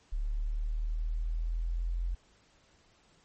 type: linear sweep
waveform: sine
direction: up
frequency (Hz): 36.1 to 43.65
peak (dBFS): -29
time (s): 0.12-2.15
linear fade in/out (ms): 10
effects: pink hiss -65 dBFS RMS until 3.24 s + MP3 32 kbps